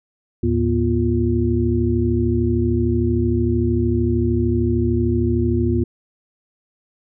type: tone cluster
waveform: sine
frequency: 76.8 / 110 / 241.2 / 349.7 Hz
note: D#2 / A2 / B3 / F4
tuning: -22 / 0 / -41 / +2 cents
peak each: -21 dBFS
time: 0.43-5.84 s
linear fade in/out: 5 ms
effects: none